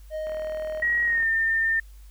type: tone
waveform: triangle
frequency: 622.3 Hz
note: D#5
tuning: in tune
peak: -26 dBFS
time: 0.1-0.84 s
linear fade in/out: 50 ms
type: click train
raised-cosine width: 0.5 ms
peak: -28 dBFS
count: 39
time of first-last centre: 0.27-1.227 s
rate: 39.7 Hz
type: tone with pitch glide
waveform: sine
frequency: 1900 to 1806.9 Hz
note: A#6 to A6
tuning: +33 to +46 cents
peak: -20 dBFS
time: 0.82-1.8 s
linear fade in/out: 5 ms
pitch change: -87 cents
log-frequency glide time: 1.04-1.26 s
effects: added 50 Hz sine -43 dBFS peak until 2.1 s + white hiss -60 dBFS RMS until 2.1 s